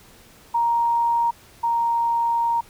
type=tone pair in turn; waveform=sine; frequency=936 / 932.5 Hz; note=A#5 / A#5; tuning=+7 / 0 cents; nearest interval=unison; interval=7 cents; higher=first; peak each=-17 / -18 dBFS; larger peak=first; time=0.54-1.31 / 1.63-2.61 s; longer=second; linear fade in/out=10 ms; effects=pink hiss -50 dBFS RMS until 2.69 s